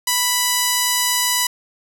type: tone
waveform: 5% pulse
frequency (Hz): 987.8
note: B5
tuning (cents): 0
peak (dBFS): -4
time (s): 0.07-1.47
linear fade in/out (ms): 5
effects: 7-bit